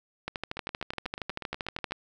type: two click trains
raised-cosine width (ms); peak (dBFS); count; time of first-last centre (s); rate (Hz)
0.3; -16 / -21; 22 / 12; 0.28-1.921 / 0.57-1.91; 12.8 / 8.21
effects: none